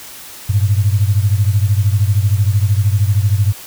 sine beating tone pair, 98 / 111 Hz, G2 / A2, 0 / +16 cents, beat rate 13 Hz, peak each -12 / -15 dBFS, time 0.49-3.53 s, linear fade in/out 10 ms, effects white hiss -34 dBFS RMS until 3.66 s

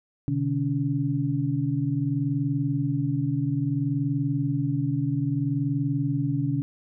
sine tone cluster, 128.5 / 149.1 / 282.3 Hz, C3 / D3 / C#4, -31 / +27 / +32 cents, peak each -27 dBFS, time 0.28-6.62 s, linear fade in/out 0 ms, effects none

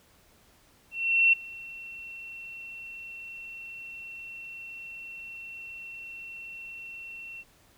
sine tone with ADSR envelope, 2712 Hz, E7, 49 cents sharp, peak -16 dBFS, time 0.91-7.44 s, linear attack 420 ms, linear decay 7 ms, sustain -23 dB, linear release 39 ms, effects pink hiss -61 dBFS RMS until 7.77 s

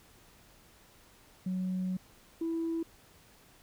sine tone pair in turn, 185 / 329.6 Hz, F#3 / E4, 0 / 0 cents, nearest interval minor seventh, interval 1000 cents, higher second, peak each -29 / -29 dBFS, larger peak neither, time 1.46-1.97 / 2.41-2.83 s, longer first, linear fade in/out 5 ms, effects tanh soft clip ceiling -27 dBFS + pink hiss -60 dBFS RMS until 3.62 s

